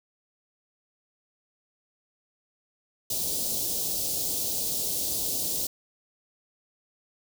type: band-stop noise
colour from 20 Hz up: white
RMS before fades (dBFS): -29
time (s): 3.1-5.67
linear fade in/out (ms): 5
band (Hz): 650 to 3900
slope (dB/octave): 24
effects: none